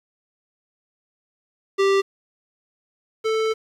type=tone pair in turn; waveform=square; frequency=392 / 440.9 Hz; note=G4 / A4; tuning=0 / +4 cents; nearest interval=major second; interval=204 cents; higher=second; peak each=-16 / -20 dBFS; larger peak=first; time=1.78-2.02 / 3.24-3.54 s; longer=second; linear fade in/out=20 ms; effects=low-pass 5000 Hz 12 dB/octave + 8-bit